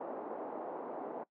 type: band-pass noise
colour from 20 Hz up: white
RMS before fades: -42 dBFS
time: 0-1.24 s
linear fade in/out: 10 ms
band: 270 to 820 Hz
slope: 24 dB/octave
effects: noise-tail reverb RT60 0.1 s tail -20 dB re dry